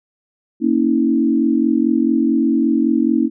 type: chord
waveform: sine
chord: A# diminished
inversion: none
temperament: equal with one note detuned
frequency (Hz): 233.1 / 277.2 / 322.1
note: A#3 / C#4 / E4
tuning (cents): 0 / 0 / -40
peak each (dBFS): -17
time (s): 0.6-3.3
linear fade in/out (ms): 50
effects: none